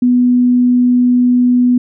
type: tone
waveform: sine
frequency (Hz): 246.9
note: B3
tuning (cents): 0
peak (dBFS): -7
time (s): 0.02-1.78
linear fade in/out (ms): 5
effects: none